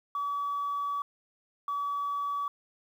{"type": "tone pair in turn", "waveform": "sine", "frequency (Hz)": [1142, 1142], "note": ["D6", "D6"], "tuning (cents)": [-49, -49], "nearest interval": "unison", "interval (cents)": 0, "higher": "neither", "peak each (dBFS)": -28, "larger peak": "neither", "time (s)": [[0.15, 1.02], [1.68, 2.48]], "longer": "first", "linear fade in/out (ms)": 2, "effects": ["tanh soft clip ceiling -25 dBFS", "10-bit"]}